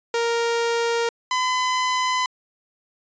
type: tone pair in turn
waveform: sawtooth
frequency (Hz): 466.2 / 1012.1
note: A#4 / B5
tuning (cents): 0 / +42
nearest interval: octave + minor second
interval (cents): 1342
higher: second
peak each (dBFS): -16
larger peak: neither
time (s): 0.14-1.09 / 1.31-2.26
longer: neither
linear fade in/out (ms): 2
effects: resampled to 16000 Hz